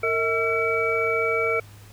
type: tone cluster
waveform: sine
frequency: 456.6 / 642 / 1351 / 2284 Hz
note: A#4 / E5 / E6 / D7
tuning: -36 / -46 / +42 / -49 cents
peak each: -24 / -29 / -27 / -25 dBFS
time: 0.03-1.6 s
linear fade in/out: 5 ms
effects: added 103 Hz sine -44 dBFS peak until 1.92 s + pink hiss -51 dBFS RMS until 1.92 s